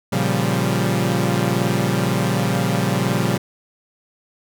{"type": "chord", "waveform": "sawtooth", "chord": "G half-diminished seventh", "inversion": "first", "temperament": "equal", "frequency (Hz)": [116.54, 138.59, 174.61, 196], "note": ["Bb2", "Db3", "F3", "G3"], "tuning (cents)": [0, 0, 0, 0], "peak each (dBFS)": -19, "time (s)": [0.12, 3.38], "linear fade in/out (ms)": 10, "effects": []}